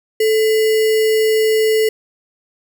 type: tone with sample-and-hold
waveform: sine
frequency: 437.2 Hz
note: A4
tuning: 11 cents flat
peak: -11 dBFS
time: 0.2-1.89 s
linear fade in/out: 5 ms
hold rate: 2450 Hz
effects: none